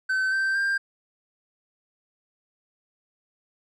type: tone with pitch steps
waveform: triangle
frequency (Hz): 1531 / 1560.5 / 1590.5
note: G6 / G6 / G6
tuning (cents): -41 / -8 / +25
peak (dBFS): -20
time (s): 0.09-0.78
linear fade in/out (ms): 10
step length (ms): 230
effects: resampled to 24000 Hz